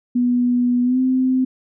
sine tone with pitch glide, 245.1 to 258.3 Hz, B3 to C4, -13 to -22 cents, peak -14 dBFS, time 0.15-1.45 s, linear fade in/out 10 ms, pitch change +91 cents, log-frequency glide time 0.83-0.99 s, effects none

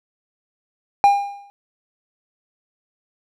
triangle tone with exponential decay, 805 Hz, G5, 46 cents sharp, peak -5 dBFS, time 1.04-1.5 s, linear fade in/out 0 ms, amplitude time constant 100 ms, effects none

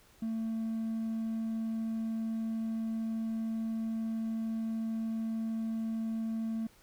triangle tone, 223.9 Hz, A3, 30 cents sharp, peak -29 dBFS, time 0.22-6.67 s, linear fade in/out 5 ms, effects tanh soft clip ceiling -26 dBFS + pink hiss -62 dBFS RMS until 6.82 s

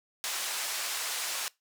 white band-pass noise, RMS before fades -34 dBFS, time 0.24-1.48 s, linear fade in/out 0 ms, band 690 to 9000 Hz, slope 12 dB/octave, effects noise-tail reverb RT60 0.2 s tail -22 dB re dry

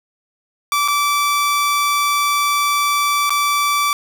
sawtooth tone with dropouts, 1160 Hz, D6, 22 cents flat, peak -11 dBFS, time 0.72-3.93 s, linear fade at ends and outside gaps 1 ms, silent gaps 0.878-0.883 / 3.295-3.304 s, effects none

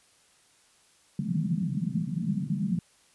white band-pass noise, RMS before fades -29 dBFS, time 1.19-2.79 s, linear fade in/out 2 ms, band 150 to 200 Hz, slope 48 dB/octave, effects white hiss -62 dBFS RMS until 3.14 s + resampled to 24000 Hz

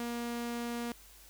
sawtooth tone, 237.1 Hz, A#3, 30 cents sharp, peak -31 dBFS, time 0-0.92 s, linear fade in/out 2 ms, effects added 50 Hz sine -59 dBFS peak until 1.29 s + white hiss -57 dBFS RMS until 1.29 s

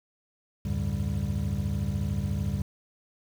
triangle tone cluster, 73.1 / 90 / 103.7 / 143.4 / 196.9 Hz, D2 / F#2 / G#2 / D3 / G3, -7 / -47 / -2 / -41 / +8 cents, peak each -31 dBFS, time 0.65-2.62 s, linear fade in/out 5 ms, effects 8-bit

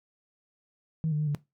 sine tone with pitch steps, 159.3 / 150 / 152.1 / 145.5 Hz, D#3 / D3 / D#3 / D3, +41 / +37 / -39 / -16 cents, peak -24 dBFS, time 1.04-1.348 s, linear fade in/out 0 ms, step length 77 ms, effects noise-tail reverb RT60 0.2 s tail -18 dB re dry + tanh soft clip ceiling -20 dBFS

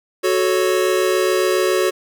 square chord, F# minor, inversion none, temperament equal with one note detuned, 370 / 437.2 / 554.4 Hz, F#4 / A4 / C#5, 0 / -11 / 0 cents, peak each -18 / -22 / -22 dBFS, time 0.23-1.91 s, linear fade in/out 20 ms, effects none

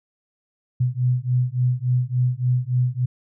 sine beating tone pair, 123.47 / 126.97 Hz, B2 / B2, 0 / +48 cents, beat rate 3.5 Hz, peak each -21 dBFS, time 0.8-3.06 s, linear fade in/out 10 ms, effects none

